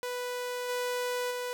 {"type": "tone with level steps", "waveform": "sawtooth", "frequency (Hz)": 493.9, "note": "B4", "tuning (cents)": 0, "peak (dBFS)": [-29, -26, -29], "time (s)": [0.03, 1.53], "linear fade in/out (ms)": 0, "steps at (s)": [0.68, 1.3], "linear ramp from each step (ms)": 20, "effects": []}